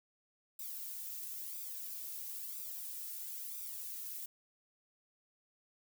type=noise with flanger; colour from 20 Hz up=violet; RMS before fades=-44 dBFS; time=0.59-4.26 s; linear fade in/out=5 ms; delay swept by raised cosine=0.82 to 2.32 ms; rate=1 Hz; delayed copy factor=+0.85; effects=none